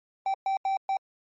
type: tone bursts at uneven times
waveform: triangle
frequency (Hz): 776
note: G5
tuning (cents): -18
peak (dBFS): -22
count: 4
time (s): 0.26-0.34 / 0.46-0.57 / 0.65-0.77 / 0.89-0.97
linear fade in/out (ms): 2
effects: MP3 32 kbps